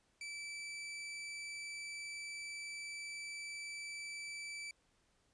sawtooth tone, 2318 Hz, D7, 23 cents flat, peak -40 dBFS, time 0.21-4.71 s, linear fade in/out 2 ms, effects pink hiss -75 dBFS RMS until 5.33 s + resampled to 22050 Hz

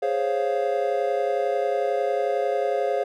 triangle chord, Db major seventh, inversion second, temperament equal, 415.3 / 523.3 / 554.4 / 698.5 Hz, Ab4 / C5 / Db5 / F5, 0 / 0 / 0 / 0 cents, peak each -25 dBFS, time 0.02-3.04 s, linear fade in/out 10 ms, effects none

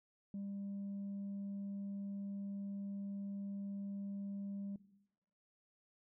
sine tone, 199.1 Hz, G3, 27 cents sharp, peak -39 dBFS, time 0.34-4.76 s, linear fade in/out 2 ms, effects noise-tail reverb RT60 0.9 s tail -18 dB re dry + tanh soft clip ceiling -39 dBFS

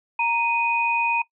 sine tone pair together, 932.3 / 2489 Hz, A#5 / D#7, 0 / 0 cents, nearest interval octave + perfect fourth, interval 1700 cents, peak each -22 dBFS, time 0.19-1.22 s, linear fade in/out 5 ms, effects noise-tail reverb RT60 0.1 s tail -19 dB re dry

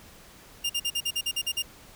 sawtooth tone bursts, 2808 Hz, F7, 9 cents sharp, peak -22 dBFS, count 10, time 0.64-1.624 s, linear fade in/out 10 ms, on 57 ms, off 46 ms, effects pink hiss -51 dBFS RMS until 1.95 s

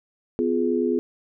sine chord, F diminished, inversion second, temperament just, 251.4 / 349.2 / 419.1 Hz, Cb4 / F4 / Ab4, +31 / 0 / +16 cents, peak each -24 dBFS, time 0.39-0.99 s, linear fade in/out 0 ms, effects none

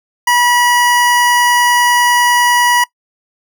25% pulse tone, 970 Hz, B5, 31 cents flat, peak -5 dBFS, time 0.27-2.84 s, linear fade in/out 5 ms, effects noise-tail reverb RT60 0.1 s tail -22 dB re dry

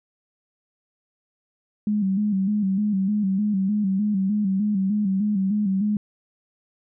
sine tone with vibrato, 200.5 Hz, G3, 39 cents sharp, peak -19 dBFS, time 1.87-5.97 s, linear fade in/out 2 ms, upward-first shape square, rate 3.3 Hz, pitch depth 78 cents each way, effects none

